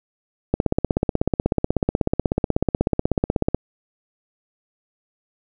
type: click train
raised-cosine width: 2 ms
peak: -4 dBFS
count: 50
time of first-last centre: 0.54-3.546 s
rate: 16.3 Hz
effects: none